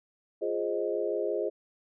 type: chord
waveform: sine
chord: F minor seventh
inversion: none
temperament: equal with one note detuned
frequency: 349.2 / 415.3 / 526.3 / 622.3 Hz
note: F4 / Ab4 / C5 / Eb5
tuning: 0 / 0 / +10 / 0 cents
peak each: -34 / -31 / -34 / -34 dBFS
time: 0.41-1.5 s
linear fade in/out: 20 ms
effects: none